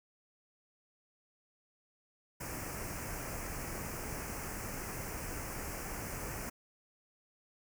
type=band-stop noise; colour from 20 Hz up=pink; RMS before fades=-41 dBFS; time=2.4-6.5 s; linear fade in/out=10 ms; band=2600 to 5200 Hz; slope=48 dB/octave; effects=none